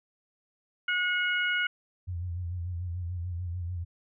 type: harmonic tone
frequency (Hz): 725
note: F#5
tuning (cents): -35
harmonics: 2 / 3 / 4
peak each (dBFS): -27 / -31 / -33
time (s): 0.88-1.67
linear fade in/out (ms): 5
type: tone with vibrato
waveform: sine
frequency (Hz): 87.9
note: F2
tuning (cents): +12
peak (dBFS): -31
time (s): 2.07-3.85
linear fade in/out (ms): 20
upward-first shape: sine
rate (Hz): 6.8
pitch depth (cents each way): 65
effects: none